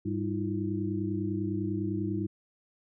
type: tone cluster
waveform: sine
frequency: 102.4 / 195.5 / 313 / 343 Hz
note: G#2 / G3 / D#4 / F4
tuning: -24 / -4 / +10 / -31 cents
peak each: -34 / -34 / -33 / -36 dBFS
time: 0.05-2.27 s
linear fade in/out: 10 ms
effects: none